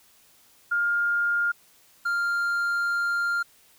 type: tone pair in turn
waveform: sine / triangle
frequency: 1410 / 1397 Hz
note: F6 / F6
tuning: +16 / 0 cents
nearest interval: unison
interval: 16 cents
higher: first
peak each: -21 dBFS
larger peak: neither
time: 0.71-1.52 / 2.05-3.43 s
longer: second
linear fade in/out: 10 ms
effects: white hiss -58 dBFS RMS until 3.78 s